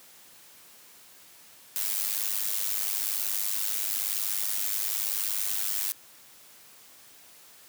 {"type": "noise with amplitude modulation", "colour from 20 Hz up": "blue", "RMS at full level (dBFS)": -26, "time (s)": [1.76, 5.92], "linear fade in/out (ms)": 0, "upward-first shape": "sine", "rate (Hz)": 101, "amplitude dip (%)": 80, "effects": ["white hiss -53 dBFS RMS until 7.68 s", "high-pass 100 Hz 12 dB/octave"]}